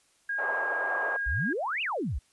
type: tone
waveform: sine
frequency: 1629 Hz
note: G#6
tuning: 34 cents flat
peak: -28 dBFS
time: 0.29-1.53 s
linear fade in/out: 5 ms
type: band-pass noise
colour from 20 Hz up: white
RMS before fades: -34 dBFS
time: 0.38-1.17 s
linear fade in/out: 10 ms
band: 480 to 1100 Hz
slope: 24 dB/octave
type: exponential two-way sweep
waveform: sine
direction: up then down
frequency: 48.92 to 2960 to 48.92 Hz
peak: -28 dBFS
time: 1.26-2.19 s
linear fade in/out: 10 ms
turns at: 1.82 s
effects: white hiss -66 dBFS RMS until 2.32 s + resampled to 24000 Hz